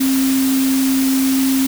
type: tone in noise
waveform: sine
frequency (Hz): 266.1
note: C4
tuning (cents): +29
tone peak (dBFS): -13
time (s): 0-1.67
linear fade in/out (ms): 10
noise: white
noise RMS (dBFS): -24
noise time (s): 0-1.67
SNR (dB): +8
effects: none